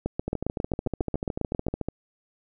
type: two click trains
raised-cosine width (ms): 2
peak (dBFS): -15 / -13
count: 23 / 13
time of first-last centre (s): 0.28-1.886 / 0.06-1.684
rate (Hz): 13.7 / 7.39
effects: none